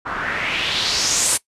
white noise with low-pass filter sweep, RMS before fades -21 dBFS, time 0.05-1.38 s, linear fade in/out 20 ms, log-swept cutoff 1200 to 9600 Hz, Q 3.1, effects noise-tail reverb RT60 0.1 s tail -20 dB re dry + resampled to 32000 Hz

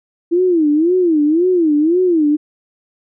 sine tone with vibrato, 329.6 Hz, E4, in tune, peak -10 dBFS, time 0.31-2.37 s, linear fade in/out 20 ms, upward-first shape sine, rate 1.9 Hz, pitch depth 200 cents each way, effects none

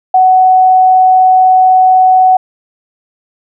sine tone, 746 Hz, F#5, 14 cents sharp, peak -3 dBFS, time 0.14-2.37 s, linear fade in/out 5 ms, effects none

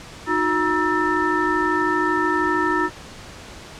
sine tone cluster, 310.4 / 363.2 / 948 / 1314 / 1789 Hz, D#4 / F#4 / A#5 / E6 / A6, -4 / -32 / +29 / -6 / +28 cents, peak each -24 dBFS, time 0.26-2.9 s, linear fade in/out 50 ms, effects pink hiss -39 dBFS RMS until 3.79 s + low-pass 7000 Hz 12 dB/octave

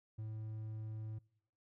triangle tone, 109.1 Hz, A2, 14 cents flat, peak -39 dBFS, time 0.18-1.19 s, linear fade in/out 10 ms, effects noise-tail reverb RT60 0.8 s tail -25 dB re dry

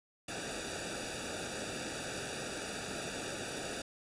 pink noise with comb filter, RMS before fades -40 dBFS, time 0.28-3.82 s, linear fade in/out 5 ms, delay 0.95 ms, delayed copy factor -1, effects resampled to 22050 Hz

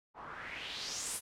white noise with low-pass filter sweep, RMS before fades -42 dBFS, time 0.14-1.21 s, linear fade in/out 50 ms, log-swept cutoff 890 to 11000 Hz, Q 3.2, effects none

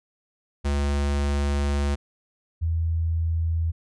square / sine tone pair in turn, 71.2 / 82.26 Hz, C#2 / E2, +47 / -3 cents, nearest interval major second, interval 250 cents, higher second, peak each -22 / -21 dBFS, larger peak second, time 0.64-1.96 / 2.61-3.72 s, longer first, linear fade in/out 20 ms, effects resampled to 22050 Hz

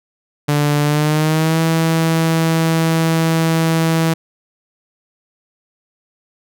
sawtooth tone with pitch glide, 146.83 to 162.92 Hz, D3 to E3, 0 to -20 cents, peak -9 dBFS, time 0.48-4.14 s, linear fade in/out 10 ms, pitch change +180 cents, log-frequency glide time 0.83-1.6 s, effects none

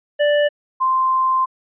square / sine tone pair in turn, 587.3 / 1043.6 Hz, D5 / C6, 0 / -5 cents, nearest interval minor seventh, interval 995 cents, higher second, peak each -14 dBFS, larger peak neither, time 0.19-0.49 / 0.8-1.46 s, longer second, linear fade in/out 20 ms, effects resampled to 8000 Hz

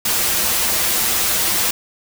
white noise with comb filter, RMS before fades -18 dBFS, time 0.05-1.71 s, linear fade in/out 5 ms, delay 7.2 ms, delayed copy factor -0.65, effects none

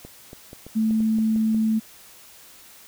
clicks, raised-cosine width 2 ms, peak -26 dBFS, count 9, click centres 0.05 / 0.331 / 0.531 / 0.666 / 0.909 / 1.005 / 1.186 / 1.361 / 1.546 s
sine tone, 220.1 Hz, A3, 1 cent sharp, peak -18 dBFS, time 0.75-1.8 s, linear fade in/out 20 ms
effects white hiss -48 dBFS RMS until 2.87 s

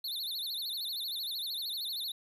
square tone with vibrato, 3951 Hz, B7, in tune, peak -35 dBFS, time 0.04-2.12 s, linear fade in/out 5 ms, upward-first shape sine, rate 13 Hz, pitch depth 200 cents each way, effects none

